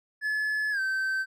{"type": "tone with pitch glide", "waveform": "triangle", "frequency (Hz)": [1717, 1547.4], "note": ["A6", "G6"], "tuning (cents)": [-43, -23], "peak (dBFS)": -24, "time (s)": [0.21, 1.26], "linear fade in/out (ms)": 50, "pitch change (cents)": -180, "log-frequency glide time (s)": [0.71, 0.8], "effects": []}